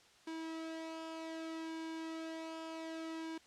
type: tone with flanger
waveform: sawtooth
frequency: 323.6 Hz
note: E4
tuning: 32 cents flat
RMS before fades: -44 dBFS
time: 0.27-3.38 s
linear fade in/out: 5 ms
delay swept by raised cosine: 1.5 to 2.6 ms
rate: 0.64 Hz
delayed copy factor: -0.5
effects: white hiss -64 dBFS RMS until 3.46 s + low-pass 6000 Hz 12 dB/octave